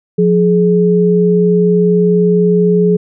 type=tone pair together; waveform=sine; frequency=177.2 / 421.5 Hz; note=F3 / G#4; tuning=+25 / +26 cents; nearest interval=octave + minor third; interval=1501 cents; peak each=-10 dBFS; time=0.18-2.97 s; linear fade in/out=10 ms; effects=none